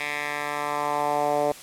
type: tone with band-pass filter sweep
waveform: 10% pulse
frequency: 146.83 Hz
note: D3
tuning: in tune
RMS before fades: -26 dBFS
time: 0-1.52 s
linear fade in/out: 2 ms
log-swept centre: 2300 to 580 Hz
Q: 2.2
effects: white hiss -43 dBFS RMS until 1.62 s + low-pass 11000 Hz 12 dB/octave